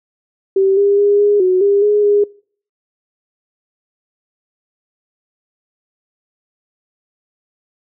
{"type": "tone with pitch steps", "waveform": "sine", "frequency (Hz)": [387, 402.4, 407.4, 411.4, 368.9, 402.1, 416.2, 410.5], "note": ["G4", "G4", "G#4", "G#4", "F#4", "G4", "G#4", "G#4"], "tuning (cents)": [-22, 45, -33, -16, -5, 44, 4, -20], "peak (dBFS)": -9, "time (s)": [0.56, 2.24], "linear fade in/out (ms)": 5, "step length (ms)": 210, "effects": ["noise-tail reverb RT60 0.5 s tail -24 dB re dry"]}